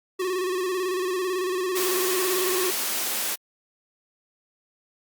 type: tone with vibrato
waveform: square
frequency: 368.1 Hz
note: F#4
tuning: 9 cents flat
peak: -25 dBFS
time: 0.19-2.71 s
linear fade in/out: 10 ms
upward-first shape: square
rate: 18 Hz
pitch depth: 48 cents each way
type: high-pass noise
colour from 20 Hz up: white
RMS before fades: -27 dBFS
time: 1.75-3.36 s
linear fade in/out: 20 ms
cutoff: 220 Hz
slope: 24 dB/octave
effects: Opus 48 kbps